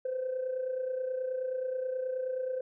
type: tone with amplitude modulation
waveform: sine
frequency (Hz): 514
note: C5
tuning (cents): -31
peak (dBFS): -27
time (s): 0.05-2.61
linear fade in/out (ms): 5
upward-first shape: sine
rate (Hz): 29.4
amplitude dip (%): 60
effects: tanh soft clip ceiling -26 dBFS